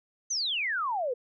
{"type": "exponential sweep", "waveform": "sine", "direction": "down", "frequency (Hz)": [6410, 466.2], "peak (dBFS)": -27, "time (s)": [0.3, 1.14], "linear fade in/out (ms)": 10, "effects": []}